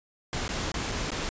pink noise with dropouts, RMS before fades -31 dBFS, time 0.33-1.29 s, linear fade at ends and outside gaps 0 ms, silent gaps 0.48-0.491 / 0.718-0.742 / 0.915-0.919 / 1.105-1.118 s, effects resampled to 16000 Hz

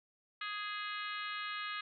harmonic tone with a mistuned harmonic, 415.3 Hz, G#4, in tune, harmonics 3 / 4 / 5 / 6 / 7 / 8 / 9 / 10, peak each -42 / -44 / -46 / -48 / -49 / -50 / -51 / -52 dBFS, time 0.41-1.81 s, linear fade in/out 5 ms, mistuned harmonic 6, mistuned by +21 cents, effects none

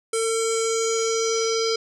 square tone with low-pass filter sweep, 451.2 Hz, A4, 44 cents sharp, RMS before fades -23 dBFS, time 0.13-1.76 s, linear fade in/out 5 ms, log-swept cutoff 8800 to 5100 Hz, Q 6.3, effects none

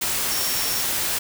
sine tone in noise, 5510 Hz, F8, 24 cents flat, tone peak -29 dBFS, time 0.3-0.82 s, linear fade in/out 10 ms, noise white, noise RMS -24 dBFS, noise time 0.01-1.19 s, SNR -8 dB, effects none

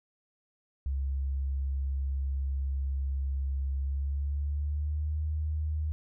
sine tone with pitch glide, 68 to 76.77 Hz, C#2 to D#2, -33 to -23 cents, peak -28 dBFS, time 0.86-5.92 s, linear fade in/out 0 ms, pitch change +210 cents, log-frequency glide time 3.77-5.22 s, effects none

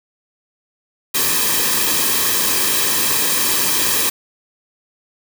white noise with comb filter, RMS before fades -17 dBFS, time 1.14-4.1 s, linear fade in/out 10 ms, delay 1.4 ms, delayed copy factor -0.65, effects none

